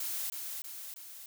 blue noise with echo, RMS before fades -36 dBFS, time 0-0.3 s, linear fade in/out 2 ms, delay 320 ms, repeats 3, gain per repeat -4 dB, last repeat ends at 1.26 s, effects none

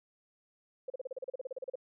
sine tone bursts, 520 Hz, C5, 11 cents flat, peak -35 dBFS, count 16, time 0.88-1.756 s, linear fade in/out 5 ms, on 21 ms, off 36 ms, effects none

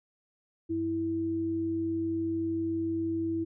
sine tone pair together, 97.6 / 328.3 Hz, G2 / E4, -7 / -7 cents, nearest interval octave + major sixth, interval 2100 cents, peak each -39 / -28 dBFS, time 0.69-3.45 s, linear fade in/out 20 ms, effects none

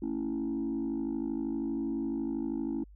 sine chord, A major, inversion none, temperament equal with one note detuned, 224 / 277.2 / 329.6 Hz, A3 / C#4 / E4, +31 / 0 / 0 cents, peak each -35 / -32 / -33 dBFS, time 0.02-2.84 s, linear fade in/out 5 ms, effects tanh soft clip ceiling -26 dBFS + added 50 Hz sine -50 dBFS peak until 2.95 s

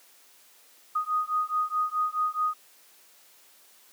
sine beating tone pair, 1241 / 1245.7 Hz, D#6 / D#6, -5 / +2 cents, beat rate 4.7 Hz, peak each -28 dBFS, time 0.95-2.54 s, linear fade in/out 10 ms, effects white hiss -57 dBFS RMS until 3.92 s + high-pass 300 Hz 12 dB/octave

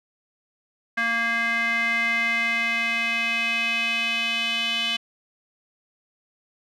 square tone with band-pass filter sweep, 231.4 Hz, A#3, 13 cents flat, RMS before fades -24 dBFS, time 0.97-4.97 s, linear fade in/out 10 ms, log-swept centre 1800 to 3000 Hz, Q 5.1, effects none

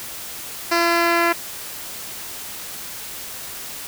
10% pulse tone with low-pass filter sweep, 340 Hz, F4, 46 cents flat, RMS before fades -18 dBFS, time 0.71-1.33 s, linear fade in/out 10 ms, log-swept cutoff 5200 to 2800 Hz, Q 1.3, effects white hiss -33 dBFS RMS until 3.87 s

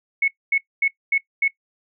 sine tone bursts, 2200 Hz, C#7, 14 cents flat, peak -15 dBFS, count 5, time 0.22-1.48 s, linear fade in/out 5 ms, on 60 ms, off 240 ms, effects noise-tail reverb RT60 0.1 s tail -20 dB re dry

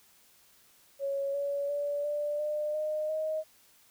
sine tone with pitch steps, 554.4 / 565.7 / 577.3 / 589.1 / 601.1 / 613.4 / 625.9 Hz, C#5 / C#5 / D5 / D5 / D5 / D#5 / D#5, 0 / +35 / -30 / +5 / +40 / -25 / +10 cents, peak -29 dBFS, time 0.99-3.44 s, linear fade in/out 50 ms, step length 350 ms, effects white hiss -62 dBFS RMS until 3.9 s

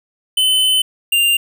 square tone pair in turn, 3038 / 2792 Hz, F#7 / F7, +45 / -1 cents, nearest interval minor second, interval 146 cents, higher first, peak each -12 dBFS, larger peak neither, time 0.37-0.82 / 1.12-1.37 s, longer first, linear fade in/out 5 ms, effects none

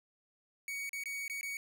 45% pulse tone with dropouts, 2244 Hz, C#7, 21 cents sharp, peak -37 dBFS, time 0.68-1.57 s, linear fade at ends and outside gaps 1 ms, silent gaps 0.893-0.931 / 1.037-1.057 / 1.28-1.298 / 1.411-1.43 s, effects none

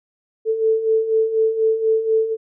sine beating tone pair, 440 / 444.1 Hz, A4 / A4, 0 / +16 cents, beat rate 4.1 Hz, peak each -22 / -16 dBFS, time 0.45-2.37 s, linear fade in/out 50 ms, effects none

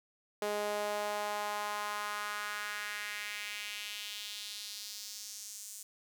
sawtooth tone with high-pass filter sweep, 207.7 Hz, G#3, in tune, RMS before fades -39 dBFS, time 0.42-5.83 s, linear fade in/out 2 ms, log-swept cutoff 490 to 7500 Hz, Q 2.2, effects none

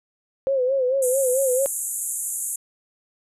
sine tone with vibrato, 523 Hz, C5, 1 cent flat, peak -18 dBFS, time 0.47-1.66 s, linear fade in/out 0 ms, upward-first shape sine, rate 4.5 Hz, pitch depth 88 cents each way
white band-pass noise, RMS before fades -28 dBFS, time 1.02-2.56 s, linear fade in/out 5 ms, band 6800 to 12000 Hz, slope 96 dB/octave
effects none

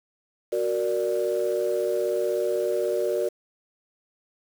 sine chord, Gb augmented, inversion none, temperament equal, 370 / 466.2 / 587.3 Hz, Gb4 / Bb4 / D5, 0 / 0 / 0 cents, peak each -26 dBFS, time 0.52-3.29 s, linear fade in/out 10 ms, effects tanh soft clip ceiling -15 dBFS + 7-bit

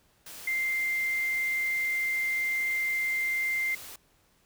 sine tone in noise, 2093 Hz, C7, in tune, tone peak -26 dBFS, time 0.47-3.75 s, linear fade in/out 5 ms, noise white, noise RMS -44 dBFS, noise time 0.26-3.96 s, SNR +15 dB, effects pink hiss -66 dBFS RMS until 4.45 s

